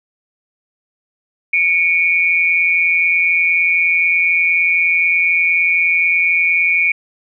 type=tone pair together; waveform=sine; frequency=2238 / 2409 Hz; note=C#7 / D7; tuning=+16 / +43 cents; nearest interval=minor second; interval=127 cents; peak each=-14 dBFS; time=1.53-6.92 s; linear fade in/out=5 ms; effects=none